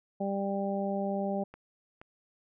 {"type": "harmonic tone", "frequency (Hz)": 197.6, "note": "G3", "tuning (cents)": 14, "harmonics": [1, 2, 3, 4], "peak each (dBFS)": [-32, -37, -34, -37], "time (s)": [0.2, 1.44], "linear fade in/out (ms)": 10}
{"type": "clicks", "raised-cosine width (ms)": 0.5, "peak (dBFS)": -32, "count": 2, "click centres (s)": [1.54, 2.015]}
{"effects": []}